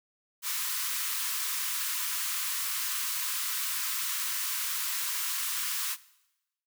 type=high-pass noise; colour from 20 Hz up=white; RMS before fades=-32 dBFS; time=0.42-5.97 s; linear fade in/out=50 ms; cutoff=960 Hz; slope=96 dB/octave; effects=noise-tail reverb RT60 0.9 s tail -19 dB re dry